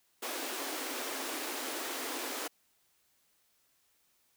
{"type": "high-pass noise", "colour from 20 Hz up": "pink", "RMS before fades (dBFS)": -38, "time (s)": [0.22, 2.48], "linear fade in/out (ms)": 10, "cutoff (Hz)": 250, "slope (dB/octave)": 96, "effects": ["white hiss -72 dBFS RMS until 4.36 s"]}